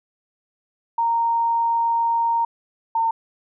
sine tone pair in turn, 927 / 909.5 Hz, A#5 / A#5, -10 / -43 cents, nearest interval unison, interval 33 cents, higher first, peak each -17 dBFS, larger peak neither, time 0.98-2.45 / 2.95-3.11 s, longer first, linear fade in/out 5 ms, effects none

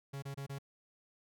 45% pulse tone bursts, 138.59 Hz, C#3, in tune, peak -40 dBFS, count 4, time 0.13-0.587 s, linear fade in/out 10 ms, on 94 ms, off 27 ms, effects none

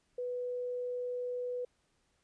sine tone, 493.9 Hz, B4, in tune, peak -34 dBFS, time 0.18-1.65 s, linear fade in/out 5 ms, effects pink hiss -75 dBFS RMS until 2.23 s + resampled to 22050 Hz

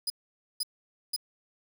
sawtooth tone bursts, 4978 Hz, D#8, in tune, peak -25 dBFS, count 3, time 0.07-1.163 s, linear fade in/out 5 ms, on 31 ms, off 500 ms, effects 9-bit

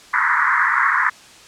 white band-pass noise, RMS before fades -17 dBFS, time 0.13-1.1 s, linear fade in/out 10 ms, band 940 to 2000 Hz, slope 96 dB/octave, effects white hiss -44 dBFS RMS until 1.47 s + low-pass 7000 Hz 12 dB/octave

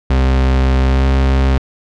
40% pulse tone with pitch glide, 65.41 to 66.55 Hz, C2 to C2, 0 to +30 cents, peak -9 dBFS, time 0.1-1.58 s, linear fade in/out 5 ms, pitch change +30 cents, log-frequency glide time 0.88-1.04 s, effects low-pass 4000 Hz 12 dB/octave

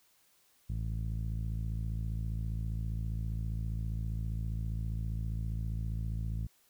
sawtooth tone with low-pass filter, 55 Hz, A1, in tune, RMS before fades -35 dBFS, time 0.69-6.47 s, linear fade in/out 10 ms, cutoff 140 Hz, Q 2, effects white hiss -68 dBFS RMS until 6.69 s

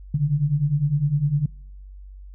sine beating tone pair, 138.59 / 148.49 Hz, C#3 / D3, 0 / +19 cents, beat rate 9.9 Hz, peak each -23 / -20 dBFS, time 0.14-1.46 s, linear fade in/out 5 ms, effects noise-tail reverb RT60 0.7 s tail -25 dB re dry + added 48 Hz sine -38 dBFS peak until 2.34 s

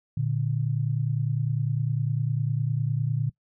sine tone pair together, 116.54 / 146.45 Hz, A#2 / D3, 0 / -5 cents, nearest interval major third, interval 395 cents, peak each -26 / -26 dBFS, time 0.17-3.3 s, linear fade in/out 5 ms, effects noise-tail reverb RT60 0.1 s tail -21 dB re dry

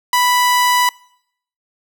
sawtooth tone, 987.8 Hz, B5, in tune, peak -8 dBFS, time 0.13-0.89 s, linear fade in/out 2 ms, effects noise-tail reverb RT60 0.7 s tail -24 dB re dry

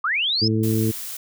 sine linear sweep, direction up, 1118 to 5320 Hz, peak -19 dBFS, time 0.04-0.48 s, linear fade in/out 5 ms
harmonic tone, 110 Hz, A2, in tune, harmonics 1 / 2 / 3 / 4, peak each -21 / -23 / -24 / -28 dBFS, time 0.41-0.92 s, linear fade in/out 20 ms
blue noise, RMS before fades -32 dBFS, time 0.63-1.17 s, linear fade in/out 5 ms
effects none

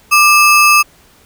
square ring-modulated tone, 1900 Hz, A#6, 33 cents sharp, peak -3 dBFS, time 0.11-0.83 s, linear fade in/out 20 ms, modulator 713 Hz, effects pink hiss -47 dBFS RMS until 1.25 s

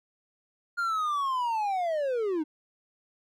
triangle linear sweep, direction down, 1418 to 293.7 Hz, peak -24 dBFS, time 0.77-2.44 s, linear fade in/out 20 ms, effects none

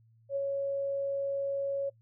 sine tone with ADSR envelope, 554.4 Hz, C#5, in tune, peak -27 dBFS, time 0.29-1.9 s, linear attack 70 ms, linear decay 23 ms, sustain -2 dB, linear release 14 ms, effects noise-tail reverb RT60 0.1 s tail -23 dB re dry + added 113 Hz sine -60 dBFS peak until 2.01 s

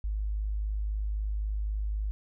sine tone, 51.91 Hz, G#1, in tune, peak -28 dBFS, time 0.04-2.11 s, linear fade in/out 0 ms, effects none

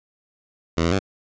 10% pulse tone with pitch steps, 82.3 / 84.6 / 97.1 Hz, E2 / E2 / G2, -2 / +45 / -16 cents, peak -10 dBFS, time 0.77-0.992 s, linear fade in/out 10 ms, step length 74 ms, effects resampled to 16000 Hz

